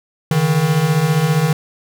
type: beating tone pair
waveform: square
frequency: 143.6 / 158.6 Hz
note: D3 / D#3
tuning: -39 / +33 cents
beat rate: 15 Hz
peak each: -19 / -15 dBFS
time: 0.31-1.53 s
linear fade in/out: 2 ms
effects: none